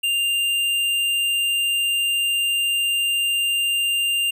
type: tone with hard clipping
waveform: triangle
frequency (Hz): 2794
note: F7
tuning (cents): 0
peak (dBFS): -20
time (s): 0.03-4.31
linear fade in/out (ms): 10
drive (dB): 15
effects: none